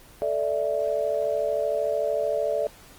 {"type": "chord", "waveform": "sine", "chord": "A suspended fourth", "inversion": "none", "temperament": "just", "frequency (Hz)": [440, 586.7, 660], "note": ["A4", "D5", "E5"], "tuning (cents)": [0, -2, 2], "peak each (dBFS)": [-29, -25, -28], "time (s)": [0.22, 2.67], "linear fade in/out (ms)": 0, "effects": ["pink hiss -50 dBFS RMS until 2.98 s", "Opus 24 kbps"]}